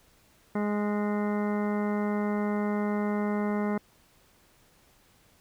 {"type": "harmonic tone with a mistuned harmonic", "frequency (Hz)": 207.7, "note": "G#3", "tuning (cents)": 0, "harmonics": [1, 2, 3, 4, 5, 6, 7, 9, 10], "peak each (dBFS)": [-27, -33, -37, -39, -41, -43, -44, -46, -47], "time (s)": [0.55, 3.78], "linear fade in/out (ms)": 5, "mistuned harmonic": 9, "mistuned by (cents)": -21, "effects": ["pink hiss -62 dBFS RMS until 5.4 s"]}